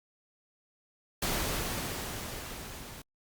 pink noise with level ramp, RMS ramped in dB -30 to -46 dBFS, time 1.22-3.02 s, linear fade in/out 5 ms, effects Opus 48 kbps

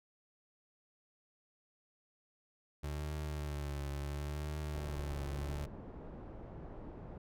30% pulse tone with vibrato, 73 Hz, D2, 10 cents flat, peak -35 dBFS, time 2.83-5.66 s, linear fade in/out 10 ms, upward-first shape triangle, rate 0.71 Hz, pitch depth 70 cents each way
pink low-pass noise, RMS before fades -48 dBFS, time 4.74-7.18 s, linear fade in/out 5 ms, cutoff 680 Hz, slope 12 dB/octave
effects none

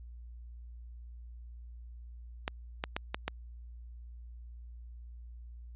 clicks, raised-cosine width 0.3 ms, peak -16 dBFS, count 5, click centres 2.479 / 2.839 / 2.965 / 3.145 / 3.28 s, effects added 59 Hz sine -45 dBFS peak until 5.75 s + resampled to 8000 Hz

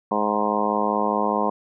harmonic tone, 104.9 Hz, G#2, 18 cents sharp, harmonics 2 / 3 / 4 / 5 / 6 / 7 / 8 / 9 / 10, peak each -27 / -31 / -29 / -28 / -30 / -28 / -31 / -26 / -27 dBFS, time 0.11-1.5 s, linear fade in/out 5 ms, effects none

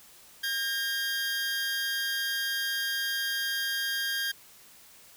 20% pulse tone pair together, 1608.5 / 1851 Hz, G6 / A#6, +44 / -13 cents, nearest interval major second, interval 243 cents, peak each -24 / -34 dBFS, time 0.43-4.32 s, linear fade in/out 10 ms, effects white hiss -54 dBFS RMS until 5.16 s

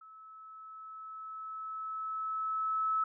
sine tone with level ramp, 1300 Hz, E6, 24 cents flat, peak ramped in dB -51 to -27 dBFS, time 0.01-3.04 s, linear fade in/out 5 ms, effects none

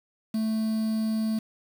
triangle tone with quantisation, 220 Hz, A3, in tune, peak -22 dBFS, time 0.34-1.39 s, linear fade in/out 5 ms, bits 7, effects none

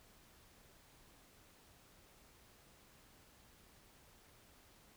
silence, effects pink hiss -65 dBFS RMS until 4.96 s

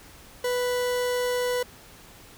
40% pulse tone, 493.9 Hz, B4, in tune, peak -23 dBFS, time 0.44-1.63 s, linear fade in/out 5 ms, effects pink hiss -49 dBFS RMS until 2.37 s

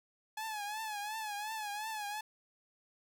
sawtooth tone with vibrato, 850 Hz, G#5, 40 cents sharp, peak -34 dBFS, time 0.37-2.21 s, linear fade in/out 5 ms, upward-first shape triangle, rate 2.8 Hz, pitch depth 91 cents each way, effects none

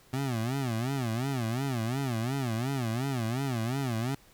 25% pulse tone with vibrato, 124.5 Hz, B2, 14 cents sharp, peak -25 dBFS, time 0.13-4.15 s, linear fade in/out 5 ms, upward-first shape sine, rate 2.8 Hz, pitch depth 200 cents each way, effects pink hiss -59 dBFS RMS until 4.33 s

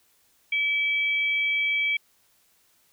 sine tone pair together, 2303 / 3255 Hz, D7 / G#7, -34 / -36 cents, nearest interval tritone, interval 598 cents, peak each -22 / -32 dBFS, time 0.52-1.97 s, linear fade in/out 5 ms, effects white hiss -64 dBFS RMS until 2.92 s

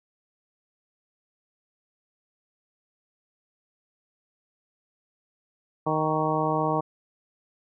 harmonic tone with a mistuned harmonic, 155.56 Hz, D#3, in tune, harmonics 1 / 2 / 3 / 4 / 5 / 6 / 7, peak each -30 / -30 / -30 / -30 / -30 / -30 / -30 dBFS, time 5.86-6.81 s, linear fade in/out 10 ms, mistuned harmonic 7, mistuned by +33 cents, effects none

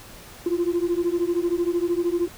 sine beating tone pair, 340.2 / 353.2 Hz, F4 / F4, -45 / +20 cents, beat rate 13 Hz, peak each -22 dBFS, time 0.46-2.28 s, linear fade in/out 5 ms, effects tanh soft clip ceiling -16 dBFS + pink hiss -44 dBFS RMS until 2.37 s

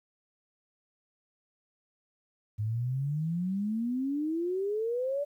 sine exponential sweep, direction up, 103.4 to 587.3 Hz, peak -28 dBFS, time 2.58-5.25 s, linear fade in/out 20 ms, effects 11-bit

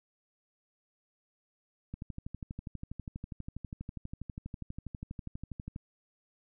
click train, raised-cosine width 5 ms, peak -27 dBFS, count 48, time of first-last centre 1.94-5.761 s, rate 12.3 Hz, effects none

